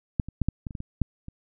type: clicks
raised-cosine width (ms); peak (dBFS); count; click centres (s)
5; -10 / -24 / -11 / -11 / -20 / -26 / -21 / -22 / -10 / -26; 10; 0.198 / 0.286 / 0.417 / 0.486 / 0.668 / 0.708 / 0.752 / 0.804 / 1.017 / 1.284
effects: none